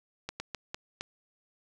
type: slowing click train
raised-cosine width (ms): 0.2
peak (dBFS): -18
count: 5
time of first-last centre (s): 0.29-1.01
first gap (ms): 110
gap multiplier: 1.34
effects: none